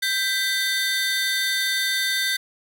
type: tone cluster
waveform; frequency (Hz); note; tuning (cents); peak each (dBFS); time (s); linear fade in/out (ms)
45% pulse; 1570 / 1994 / 3606 / 4485; G6 / B6 / A7 / C#8; +2 / +16 / +42 / +19; -26 / -27 / -26 / -29; 0.02-2.37; 10
effects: none